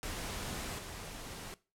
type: noise with level steps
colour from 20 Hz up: pink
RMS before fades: -40 / -45 dBFS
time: 0.03-1.54 s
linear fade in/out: 0 ms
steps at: 0.78 s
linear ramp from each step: 10 ms
effects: noise-tail reverb RT60 0.3 s tail -19 dB re dry + low-pass 12000 Hz 12 dB/octave